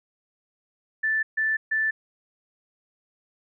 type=tone bursts; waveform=sine; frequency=1760 Hz; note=A6; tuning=in tune; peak=-21 dBFS; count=3; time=1.03-1.91 s; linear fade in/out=10 ms; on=200 ms; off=140 ms; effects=none